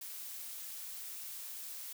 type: noise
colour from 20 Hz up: blue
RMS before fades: -45 dBFS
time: 0.01-1.93 s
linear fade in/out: 5 ms
effects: none